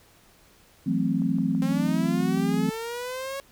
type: chord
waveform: sine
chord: F# half-diminished seventh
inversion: third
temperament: equal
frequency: 164.81 / 185 / 220 / 261.6 Hz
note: E3 / F#3 / A3 / C4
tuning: 0 / 0 / 0 / 0 cents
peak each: -28 / -27 / -28 / -26 dBFS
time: 0.86-2.7 s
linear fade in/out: 10 ms
type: click train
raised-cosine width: 1 ms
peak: -33 dBFS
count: 10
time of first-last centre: 1.22-2.705 s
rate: 6.06 Hz
type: linear sweep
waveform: sawtooth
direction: up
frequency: 261.6 to 554 Hz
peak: -27 dBFS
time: 1.62-3.4 s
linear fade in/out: 0 ms
effects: pink hiss -57 dBFS RMS until 3.51 s